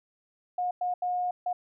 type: tone bursts at uneven times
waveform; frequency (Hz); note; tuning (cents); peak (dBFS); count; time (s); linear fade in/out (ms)
sine; 720; F#5; -47; -26; 4; 0.58-0.71 / 0.81-0.94 / 1.02-1.31 / 1.46-1.53; 5
effects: none